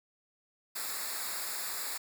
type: noise with comb filter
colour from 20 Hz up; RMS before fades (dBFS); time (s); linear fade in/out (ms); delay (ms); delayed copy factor
white; -37; 0.75-1.98; 10; 0.33; -0.8
effects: none